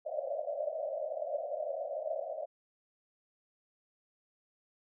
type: band-pass noise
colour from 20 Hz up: white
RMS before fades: -37 dBFS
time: 0.05-2.46 s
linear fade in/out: 20 ms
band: 550 to 670 Hz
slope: 96 dB/octave
effects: none